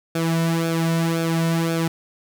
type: tone with flanger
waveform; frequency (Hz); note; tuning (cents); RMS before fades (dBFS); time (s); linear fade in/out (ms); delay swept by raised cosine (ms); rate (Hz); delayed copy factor
sawtooth; 165.1; E3; +3; -21; 0.15-1.88; 5; 1 to 2.5; 1.9; -0.7
effects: none